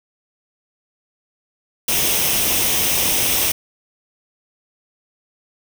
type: noise with comb filter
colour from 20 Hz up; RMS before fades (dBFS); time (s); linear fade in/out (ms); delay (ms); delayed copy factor
white; -18; 1.88-3.52; 5; 0.34; +0.5
effects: none